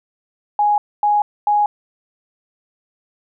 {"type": "tone bursts", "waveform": "sine", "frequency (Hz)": 830.6, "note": "G#5", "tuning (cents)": 0, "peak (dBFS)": -12, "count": 3, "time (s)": [0.59, 1.66], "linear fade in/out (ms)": 2, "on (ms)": 190, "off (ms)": 250, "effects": []}